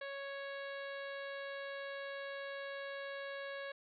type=harmonic tone; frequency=554.4 Hz; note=C#5; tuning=in tune; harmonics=1 / 2 / 3 / 4 / 5 / 6 / 7 / 8; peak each=-44 / -52 / -47 / -54 / -58 / -59 / -57 / -64 dBFS; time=0.01-3.72 s; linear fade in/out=5 ms; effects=none